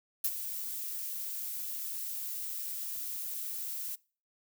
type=noise with ADSR envelope; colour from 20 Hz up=violet; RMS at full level=-28 dBFS; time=0.24-3.96 s; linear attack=7 ms; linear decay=50 ms; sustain=-10 dB; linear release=17 ms; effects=noise-tail reverb RT60 0.4 s tail -24 dB re dry